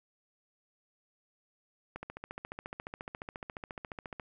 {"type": "click train", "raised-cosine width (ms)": 0.5, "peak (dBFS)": -25, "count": 33, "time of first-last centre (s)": [1.96, 4.198], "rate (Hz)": 14.3, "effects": []}